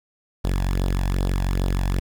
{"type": "tone with flanger", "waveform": "sawtooth", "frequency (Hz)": 46.25, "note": "F#1", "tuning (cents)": 0, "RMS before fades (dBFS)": -22, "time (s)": [0.44, 2], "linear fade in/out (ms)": 10, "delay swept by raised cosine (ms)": [0.21, 1.2], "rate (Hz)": 2.5, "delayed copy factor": 0.65, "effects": ["8-bit"]}